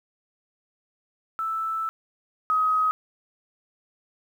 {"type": "tone pair in turn", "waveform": "sine", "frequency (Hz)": [1318.5, 1264], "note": ["E6", "D#6"], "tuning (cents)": [0, 27], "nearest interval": "minor second", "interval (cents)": 73, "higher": "first", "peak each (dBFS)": [-25, -19], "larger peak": "second", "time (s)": [[1.39, 1.89], [2.5, 2.91]], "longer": "first", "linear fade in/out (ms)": 0, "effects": ["9-bit"]}